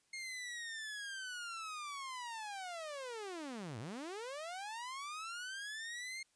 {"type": "linear two-way sweep", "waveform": "sawtooth", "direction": "down then up", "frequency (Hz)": [2144, 100.6, 2144], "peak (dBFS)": -39, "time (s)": [0.13, 6.23], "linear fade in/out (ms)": 5, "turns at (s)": 3.79, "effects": ["white hiss -75 dBFS RMS until 6.35 s", "resampled to 22050 Hz"]}